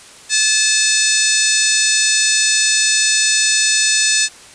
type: harmonic tone with a mistuned harmonic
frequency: 865 Hz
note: A5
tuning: 30 cents flat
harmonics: 2 / 3 / 4 / 5 / 6 / 7 / 8 / 9 / 10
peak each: -21 / -21 / -21 / -21 / -21 / -21 / -21 / -21 / -21 dBFS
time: 0.29-4.29 s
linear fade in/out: 50 ms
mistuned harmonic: 4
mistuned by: +78 cents
effects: white hiss -40 dBFS RMS until 4.54 s + resampled to 22050 Hz